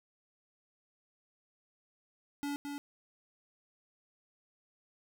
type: tone with echo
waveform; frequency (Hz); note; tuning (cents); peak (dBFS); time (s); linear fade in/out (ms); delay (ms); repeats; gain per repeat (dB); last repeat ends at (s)
square; 286; D4; -46; -35; 2.43-2.56; 0; 220; 1; -4; 2.78
effects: none